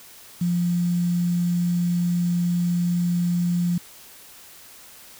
sine tone with quantisation, 174.61 Hz, F3, in tune, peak -19 dBFS, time 0.41-3.78 s, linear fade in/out 5 ms, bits 7, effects white hiss -46 dBFS RMS until 5.19 s

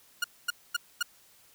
sawtooth tone bursts, 1431 Hz, F6, 42 cents sharp, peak -22 dBFS, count 4, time 0.22-1.028 s, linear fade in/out 5 ms, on 22 ms, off 240 ms, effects white hiss -60 dBFS RMS until 1.54 s

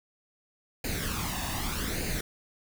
pink noise with flanger, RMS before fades -32 dBFS, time 0.84-2.21 s, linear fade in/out 5 ms, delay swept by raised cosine 0.44 to 1.11 ms, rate 0.83 Hz, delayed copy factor +0.65, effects none

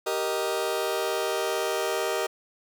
sawtooth chord, Eb major, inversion first, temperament just, 388.9 / 466.7 / 622.3 Hz, G4 / Bb4 / Eb5, -14 / +2 / 0 cents, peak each -26 dBFS, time 0.06-2.27 s, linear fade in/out 10 ms, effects none

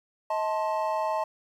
triangle chord, A diminished, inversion second, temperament just, 633.6 / 880 / 1056 Hz, Eb5 / A5 / C6, +31 / 0 / +16 cents, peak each -27 / -27 / -31 dBFS, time 0.3-1.24 s, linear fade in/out 5 ms, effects 10-bit

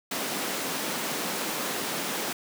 pink high-pass noise, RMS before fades -31 dBFS, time 0.11-2.33 s, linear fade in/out 5 ms, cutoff 200 Hz, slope 24 dB/octave, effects none

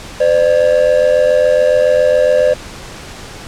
triangle ring-modulated tone, 554.4 Hz, C#5, in tune, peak -3 dBFS, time 0.2-2.54 s, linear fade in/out 10 ms, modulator 43.6 Hz, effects pink hiss -31 dBFS RMS until 3.47 s + low-pass 8000 Hz 12 dB/octave

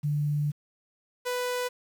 sine / sawtooth tone pair in turn, 147.3 / 495.5 Hz, D3 / B4, +6 / +6 cents, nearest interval octave + major sixth, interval 2100 cents, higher second, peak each -24 dBFS, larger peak neither, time 0.03-0.52 / 1.25-1.69 s, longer first, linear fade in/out 20 ms, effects 9-bit

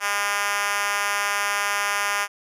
5% pulse tone with high-pass filter, 203.2 Hz, G#3, 38 cents flat, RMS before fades -24 dBFS, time 0-2.28 s, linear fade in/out 50 ms, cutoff 990 Hz, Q 1, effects resampled to 32000 Hz

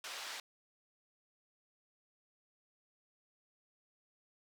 white band-pass noise, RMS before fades -45 dBFS, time 0.04-0.4 s, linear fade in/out 2 ms, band 660 to 4600 Hz, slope 12 dB/octave, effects none

